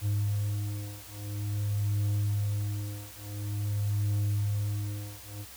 triangle beating tone pair, 102.6 / 103.08 Hz, G#2 / G#2, -21 / -12 cents, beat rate 0.48 Hz, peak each -29 dBFS, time 0.01-5.46 s, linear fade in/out 50 ms, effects added 64 Hz sine -55 dBFS peak until 5.56 s + white hiss -48 dBFS RMS until 5.56 s

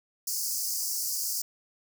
pink high-pass noise, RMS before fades -31 dBFS, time 0.27-1.42 s, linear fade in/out 5 ms, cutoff 4700 Hz, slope 96 dB/octave, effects none

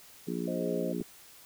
harmonic tone, 59 Hz, A#1, 22 cents sharp, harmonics 3 / 4 / 5 / 6 / 7, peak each -36 / -37 / -38 / -39 / -39 dBFS, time 0.27-1.03 s, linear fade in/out 10 ms
sine chord, Ab major, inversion none, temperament equal, 415.3 / 523.3 / 622.3 Hz, Ab4 / C5 / Eb5, 0 / 0 / 0 cents, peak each -39 / -36 / -38 dBFS, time 0.47-0.93 s, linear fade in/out 10 ms
click, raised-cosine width 2 ms, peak -30 dBFS, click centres 1.008 s
effects white hiss -54 dBFS RMS until 1.45 s

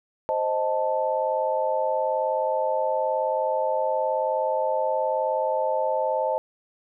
sine chord, A diminished, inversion first, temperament equal, 523.3 / 622.3 / 880 Hz, C5 / Eb5 / A5, 0 / 0 / 0 cents, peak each -26 dBFS, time 0.29-6.38 s, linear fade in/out 0 ms, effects none

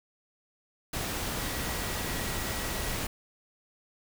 sine tone in noise, 1925 Hz, B6, 45 cents flat, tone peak -44 dBFS, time 1.39-2.95 s, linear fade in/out 5 ms, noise pink, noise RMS -33 dBFS, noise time 0.93-3.07 s, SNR -14 dB, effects none

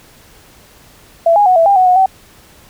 sine tone with pitch steps, 669 / 823 / 736 / 661 / 799 / 741 / 728 / 763 Hz, E5 / G#5 / F#5 / E5 / G5 / F#5 / F#5 / G5, +25 / -16 / -9 / +5 / +33 / +2 / -28 / -47 cents, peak -6 dBFS, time 1.26-2.06 s, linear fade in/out 5 ms, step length 100 ms, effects pink hiss -44 dBFS RMS until 2.69 s

